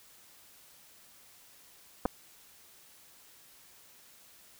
clicks, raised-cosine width 1 ms, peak -15 dBFS, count 2, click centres 2.054 / 2.058 s, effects white hiss -58 dBFS RMS until 4.59 s

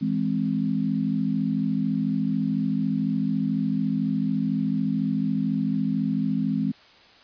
sine chord, E augmented, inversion none, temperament equal with one note detuned, 163.58 / 207.7 / 261.6 Hz, E3 / G#3 / B#3, -13 / 0 / 0 cents, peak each -28 / -25 / -26 dBFS, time 0.01-6.72 s, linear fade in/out 10 ms, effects white hiss -52 dBFS RMS until 7.23 s + resampled to 11025 Hz

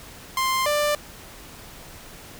sawtooth tone pair in turn, 1049 / 591.6 Hz, C6 / D5, +4 / +13 cents, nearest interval minor seventh, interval 991 cents, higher first, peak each -17 / -16 dBFS, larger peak second, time 0.37-0.66 / 0.66-0.95 s, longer neither, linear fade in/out 2 ms, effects pink hiss -43 dBFS RMS until 2.39 s

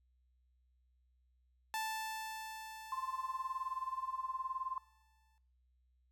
sawtooth tone with exponential decay, 880 Hz, A5, in tune, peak -32 dBFS, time 1.74-5.38 s, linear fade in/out 0 ms, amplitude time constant 790 ms
sine tone with tremolo, 1046.5 Hz, C6, in tune, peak -34 dBFS, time 2.92-4.78 s, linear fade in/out 2 ms, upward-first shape sine, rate 19 Hz, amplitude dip 85%
effects noise-tail reverb RT60 0.9 s tail -24 dB re dry + added 62 Hz sine -70 dBFS peak until 6.11 s

